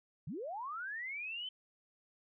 sine linear sweep, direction up, 116.54 to 3093 Hz, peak -39 dBFS, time 0.27-1.49 s, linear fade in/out 5 ms, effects none

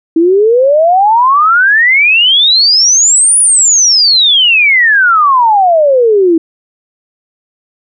sine exponential two-way sweep, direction up then down, 318.6 to 9956 to 318.6 Hz, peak -4 dBFS, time 0.16-6.38 s, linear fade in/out 5 ms, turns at 3.39 s, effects none

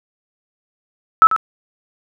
sine tone with echo, 1309 Hz, E6, 13 cents flat, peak -3 dBFS, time 1.22-1.27 s, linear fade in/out 0 ms, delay 93 ms, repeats 1, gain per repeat -11 dB, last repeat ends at 1.363 s, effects none

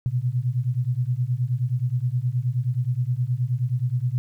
sine beating tone pair, 119.6 / 129.1 Hz, A#2 / C3, +45 / -23 cents, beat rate 9.5 Hz, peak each -24 dBFS, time 0.06-4.18 s, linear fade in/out 0 ms, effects 10-bit

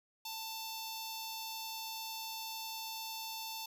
10% pulse tone with notch filter, 889 Hz, A5, 18 cents sharp, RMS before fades -43 dBFS, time 0.25-3.66 s, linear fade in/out 5 ms, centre 1800 Hz, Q 0.68, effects none

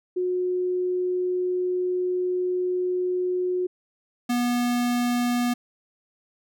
sine / square tone pair in turn, 363.2 / 242.9 Hz, F#4 / B3, -32 / -29 cents, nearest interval perfect fifth, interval 697 cents, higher first, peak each -22 dBFS, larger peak neither, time 0.16-3.67 / 4.29-5.54 s, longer first, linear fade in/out 10 ms, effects none

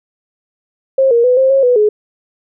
sine tone with pitch steps, 534 / 469.6 / 500 / 528 / 542 / 493.7 / 422.5 Hz, C5 / A#4 / B4 / C5 / C#5 / B4 / G#4, +35 / +13 / +21 / +16 / -39 / -1 / +30 cents, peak -7 dBFS, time 0.98-1.89 s, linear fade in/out 5 ms, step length 130 ms, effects none

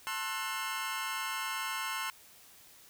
25% pulse chord, F# half-diminished seventh, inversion first, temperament just, 888 / 1065.6 / 1332 / 1480 Hz, A5 / C6 / E6 / F#6, +16 / +31 / +18 / 0 cents, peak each -38 / -34 / -38 / -37 dBFS, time 0.07-2.1 s, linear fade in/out 0 ms, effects white hiss -57 dBFS RMS until 2.89 s

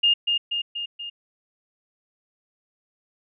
sine tone with echo, 2829 Hz, F7, 22 cents sharp, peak -15 dBFS, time 0.03-0.14 s, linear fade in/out 10 ms, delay 240 ms, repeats 4, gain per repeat -4 dB, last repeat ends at 1.1 s, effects none

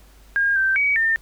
sine tone with pitch steps, 1619 / 1561 / 2266 / 1807 Hz, G#6 / G6 / C#7 / A6, -45 / -8 / +37 / +46 cents, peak -16 dBFS, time 0.36-1.16 s, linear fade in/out 0 ms, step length 200 ms, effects added 50 Hz sine -47 dBFS peak until 1.21 s + pink hiss -54 dBFS RMS until 1.21 s

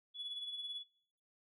sine tone with tremolo, 3407 Hz, G#7, 44 cents sharp, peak -38 dBFS, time 0.14-0.84 s, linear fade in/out 50 ms, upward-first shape sine, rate 18 Hz, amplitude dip 55%, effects noise-tail reverb RT60 0.7 s tail -25 dB re dry + tanh soft clip ceiling -36 dBFS

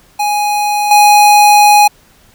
square tone with level steps, 830.6 Hz, G#5, in tune, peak -12 / -4 dBFS, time 0.19-1.88 s, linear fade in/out 10 ms, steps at 0.91 s, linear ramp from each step 2 ms, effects pink hiss -47 dBFS RMS until 2.34 s

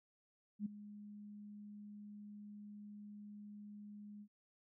sine tone with ADSR envelope, 207.2 Hz, G#3, 4 cents flat, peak -35 dBFS, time 0.59-4.28 s, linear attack 67 ms, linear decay 9 ms, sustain -15 dB, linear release 66 ms, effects none

